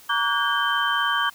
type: tone cluster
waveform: sine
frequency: 932 / 1144 / 1466 / 1609 / 3108 Hz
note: A#5 / D6 / F#6 / G6 / G7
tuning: -1 / -46 / -16 / +45 / -16 cents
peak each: -29 / -24 / -28 / -25 / -27 dBFS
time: 0.09-1.3 s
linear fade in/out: 10 ms
effects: white hiss -49 dBFS RMS until 1.34 s